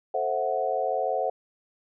sine chord, F# half-diminished seventh, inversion first, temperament equal with one note detuned, 440 / 526 / 659.3 / 740 Hz, A4 / C5 / E5 / F#5, 0 / +9 / 0 / 0 cents, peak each -32 / -29 / -30 / -28 dBFS, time 0.14-1.3 s, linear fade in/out 5 ms, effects none

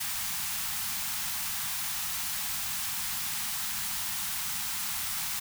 white band-stop noise, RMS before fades -33 dBFS, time 0-5.4 s, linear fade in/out 10 ms, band 230 to 750 Hz, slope 48 dB/octave, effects none

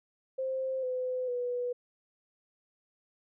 sine tone with pitch steps, 525 / 507.4 / 490.4 Hz, C5 / B4 / B4, +6 / +47 / -12 cents, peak -30 dBFS, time 0.38-1.73 s, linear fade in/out 10 ms, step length 450 ms, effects none

